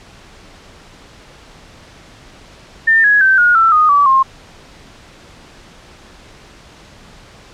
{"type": "tone with pitch steps", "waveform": "sine", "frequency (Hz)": [1802, 1671.6, 1550.7, 1438.5, 1334.5, 1237.9, 1148.4, 1065.3], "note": ["A6", "G#6", "G6", "F#6", "E6", "D#6", "D6", "C6"], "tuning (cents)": [41, 11, -19, -49, 21, -9, -39, 31], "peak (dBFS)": -7, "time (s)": [2.87, 4.23], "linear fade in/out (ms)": 10, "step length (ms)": 170, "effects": ["pink hiss -41 dBFS RMS until 7.53 s", "low-pass 6000 Hz 12 dB/octave"]}